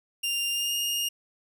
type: tone with pitch glide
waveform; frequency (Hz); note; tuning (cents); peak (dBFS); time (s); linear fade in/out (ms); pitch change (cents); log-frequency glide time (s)
sawtooth; 2794 to 2838; F7 to F7; 0 to +27; -23; 0.23-1.09; 10; +27; 0.5-0.74
effects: none